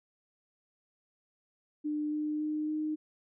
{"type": "tone with pitch steps", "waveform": "sine", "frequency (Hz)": [300, 302.4, 304.9, 307.4], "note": ["D4", "D#4", "D#4", "D#4"], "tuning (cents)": [37, -49, -35, -21], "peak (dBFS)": -30, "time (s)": [1.84, 2.96], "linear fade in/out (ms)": 20, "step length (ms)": 280, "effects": []}